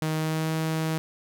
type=tone with pitch glide; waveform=sawtooth; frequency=157 to 159.47 Hz; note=D#3 to D#3; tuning=+16 to +43 cents; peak=-21 dBFS; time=0.02-0.98 s; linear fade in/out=0 ms; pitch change=+27 cents; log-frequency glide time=0.17-0.52 s; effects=none